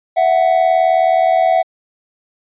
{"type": "tone pair together", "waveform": "triangle", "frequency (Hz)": [662.9, 742], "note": ["E5", "F#5"], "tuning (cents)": [10, 5], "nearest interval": "major second", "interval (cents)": 195, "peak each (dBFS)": -11, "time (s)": [0.16, 1.63], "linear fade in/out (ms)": 20, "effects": ["resampled to 8000 Hz"]}